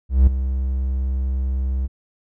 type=tone with ADSR envelope; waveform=triangle; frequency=65.41 Hz; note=C2; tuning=in tune; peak=-5 dBFS; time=0.09-1.88 s; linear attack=180 ms; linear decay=9 ms; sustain=-12 dB; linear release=28 ms; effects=none